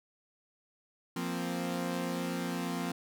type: chord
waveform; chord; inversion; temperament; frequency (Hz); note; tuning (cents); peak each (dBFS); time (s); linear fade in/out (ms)
sawtooth; F suspended fourth; none; equal; 174.61 / 233.1 / 261.6; F3 / Bb3 / C4; 0 / 0 / 0; -32 / -35 / -33; 1.16-2.92; 5
effects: none